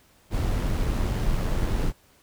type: noise with amplitude modulation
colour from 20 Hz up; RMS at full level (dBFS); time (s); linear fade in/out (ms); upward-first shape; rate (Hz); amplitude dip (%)
brown; -23; 0.3-1.93; 50; sine; 90.3; 30
effects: pink hiss -59 dBFS RMS until 2.22 s